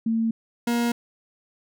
sine / 40% pulse tone pair in turn, 225.9 / 236.9 Hz, A3 / A#3, +46 / +28 cents, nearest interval minor second, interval 82 cents, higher second, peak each -20 dBFS, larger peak neither, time 0.06-0.31 / 0.67-0.92 s, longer neither, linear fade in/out 5 ms, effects none

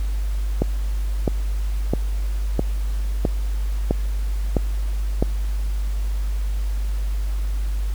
click train, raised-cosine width 2 ms, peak -5 dBFS, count 8, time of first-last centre 0.62-5.225 s, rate 1.52 Hz, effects added 50 Hz sine -20 dBFS peak until 7.94 s + pink hiss -43 dBFS RMS until 7.94 s

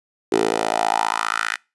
10% pulse tone with high-pass filter sweep, 55 Hz, A1, in tune, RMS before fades -21 dBFS, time 0.32-1.56 s, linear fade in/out 5 ms, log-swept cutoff 380 to 1700 Hz, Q 4, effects noise-tail reverb RT60 0.3 s tail -26 dB re dry + resampled to 24000 Hz

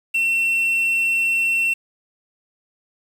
triangle tone with quantisation, 2705 Hz, E7, 44 cents sharp, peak -15 dBFS, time 0.14-1.74 s, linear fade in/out 10 ms, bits 7, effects none

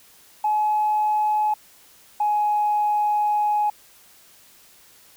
sine tone pair in turn, 849 / 837.8 Hz, G#5 / G#5, +38 / +15 cents, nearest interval unison, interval 23 cents, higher first, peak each -17 dBFS, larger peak neither, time 0.44-1.54 / 2.2-3.7 s, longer second, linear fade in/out 5 ms, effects tanh soft clip ceiling -13 dBFS + white hiss -52 dBFS RMS until 5.16 s

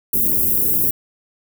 white band-stop noise, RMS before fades -17 dBFS, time 0.13-0.91 s, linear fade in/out 5 ms, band 390 to 12000 Hz, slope 24 dB/octave, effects none

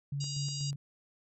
sine tone with tremolo, 141.3 Hz, C#3, 34 cents sharp, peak -32 dBFS, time 0.12-0.76 s, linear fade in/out 5 ms, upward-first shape square, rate 4.1 Hz, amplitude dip 45%
harmonic tone, 952 Hz, A#5, 36 cents sharp, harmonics 3 / 4 / 5 / 6 / 7 / 8, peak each -48 / -49 / -40 / -49 / -46 / -45 dBFS, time 0.2-0.71 s, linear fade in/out 10 ms
effects none

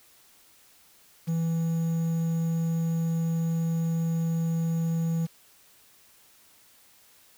triangle tone with quantisation, 164.81 Hz, E3, in tune, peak -22 dBFS, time 1.27-5.27 s, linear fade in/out 20 ms, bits 8, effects white hiss -58 dBFS RMS until 7.37 s

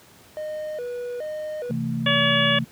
triangle tone with vibrato, 547 Hz, C#5, 23 cents flat, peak -26 dBFS, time 0.37-1.71 s, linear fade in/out 0 ms, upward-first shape square, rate 1.2 Hz, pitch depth 200 cents each way
sine chord, A minor, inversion first, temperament equal with one note detuned, 130.81 / 164.81 / 224.8 Hz, C3 / E3 / A3, 0 / 0 / +37 cents, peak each -28 / -29 / -26 dBFS, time 1.69-2.65 s, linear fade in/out 20 ms
harmonic tone, 569 Hz, C#5, 45 cents sharp, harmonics 1 / 2 / 3 / 4 / 5 / 6, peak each -25 / -27 / -23 / -28 / -24 / -24 dBFS, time 2.06-2.59 s, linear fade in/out 5 ms
effects pink hiss -51 dBFS RMS until 2.71 s + high-pass 80 Hz 12 dB/octave

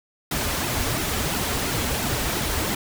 pink noise with flanger, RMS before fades -25 dBFS, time 0.31-2.75 s, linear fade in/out 5 ms, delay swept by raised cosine 1.7 to 6.3 ms, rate 2.9 Hz, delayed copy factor -0.65, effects none

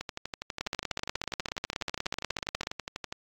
two click trains, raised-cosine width 0.2 ms, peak -13 / -17 dBFS, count 35 / 39, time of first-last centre 0.61-2.671 / 0.01-3.125 s, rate 16.5 / 12.2 Hz, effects AAC 48 kbps

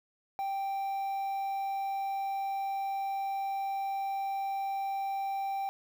triangle tone with quantisation, 784 Hz, G5, in tune, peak -29 dBFS, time 0.39-5.69 s, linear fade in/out 0 ms, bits 9, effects none

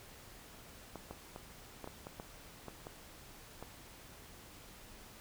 clicks, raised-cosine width 1 ms, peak -30 dBFS, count 10, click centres 0.957 / 1.11 / 1.361 / 1.843 / 1.875 / 2.069 / 2.199 / 2.683 / 2.869 / 3.626 s, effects pink hiss -55 dBFS RMS until 5.2 s

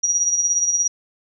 sine tone with tremolo, 5760 Hz, F#8, 47 cents flat, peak -14 dBFS, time 0.03-0.88 s, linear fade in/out 10 ms, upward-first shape sine, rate 17 Hz, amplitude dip 55%, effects none

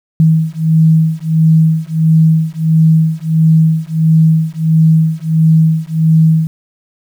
sine beating tone pair, 159.3 / 160.8 Hz, D#3 / E3, +41 / -43 cents, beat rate 1.5 Hz, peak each -10 dBFS, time 0.2-6.47 s, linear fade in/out 0 ms, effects 7-bit

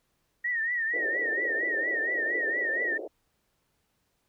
sine tone with vibrato, 1872 Hz, A#6, 7 cents sharp, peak -26 dBFS, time 0.44-2.98 s, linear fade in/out 10 ms, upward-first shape triangle, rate 4.3 Hz, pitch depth 110 cents each way
white band-pass noise, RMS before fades -37 dBFS, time 0.93-3.08 s, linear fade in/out 10 ms, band 320 to 600 Hz, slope 48 dB/octave
effects pink hiss -74 dBFS RMS until 4.28 s

